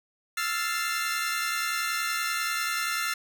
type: chord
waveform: sawtooth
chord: F major seventh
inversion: third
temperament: equal with one note detuned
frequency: 1318.5 / 1388.9 / 1760 / 2093 Hz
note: E6 / F6 / A6 / C7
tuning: 0 / -10 / 0 / 0 cents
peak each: -29 / -28 / -30 / -30 dBFS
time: 0.37-3.14 s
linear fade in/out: 5 ms
effects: none